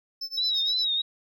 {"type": "tone with tremolo", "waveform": "triangle", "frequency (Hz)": 5274, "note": "E8", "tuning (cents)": 0, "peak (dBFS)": -28, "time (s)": [0.21, 0.85], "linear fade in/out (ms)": 5, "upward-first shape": "sine", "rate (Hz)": 8.7, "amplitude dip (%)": 95}
{"type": "tone with vibrato", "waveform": "sine", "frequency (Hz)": 3835, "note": "A#7", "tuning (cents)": 48, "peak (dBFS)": -23, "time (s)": [0.37, 1.02], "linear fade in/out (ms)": 10, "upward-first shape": "triangle", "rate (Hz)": 3.1, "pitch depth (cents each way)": 96}
{"effects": []}